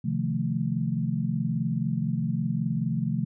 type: chord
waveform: sine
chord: F dominant seventh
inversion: second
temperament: equal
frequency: 130.81 / 155.56 / 174.61 / 220 Hz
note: C3 / Eb3 / F3 / A3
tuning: 0 / 0 / 0 / 0 cents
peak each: -30 dBFS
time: 0.04-3.25 s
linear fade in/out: 10 ms
effects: none